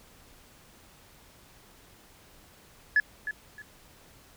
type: tone with echo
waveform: sine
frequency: 1706 Hz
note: G#6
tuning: 46 cents sharp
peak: -17 dBFS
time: 2.96-3 s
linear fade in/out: 2 ms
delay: 310 ms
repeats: 2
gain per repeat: -12 dB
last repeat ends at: 3.62 s
effects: tanh soft clip ceiling -15 dBFS + pink hiss -56 dBFS RMS until 4.36 s